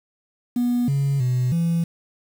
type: tone with pitch steps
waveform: sine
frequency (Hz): 243 / 139.4 / 125.6 / 168.1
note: B3 / C#3 / B2 / E3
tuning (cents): -28 / +10 / +30 / +34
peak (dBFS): -16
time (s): 0.56-1.84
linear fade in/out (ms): 5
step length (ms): 320
effects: tanh soft clip ceiling -16 dBFS + 7-bit